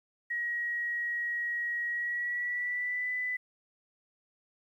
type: tone with pitch glide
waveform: sine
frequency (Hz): 1900 to 1995.6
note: A#6 to B6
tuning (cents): +33 to +17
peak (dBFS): -30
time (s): 0.3-3.37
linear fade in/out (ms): 10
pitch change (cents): +84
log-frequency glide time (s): 1.89-3.11
effects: 11-bit